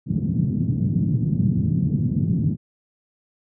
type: band-pass noise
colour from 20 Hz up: pink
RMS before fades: -21 dBFS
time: 0.06-2.57 s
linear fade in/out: 50 ms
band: 120 to 200 Hz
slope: 24 dB/octave
effects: none